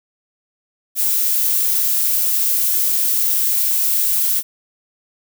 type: noise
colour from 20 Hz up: violet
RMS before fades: -17 dBFS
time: 0.95-4.43 s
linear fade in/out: 50 ms
effects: none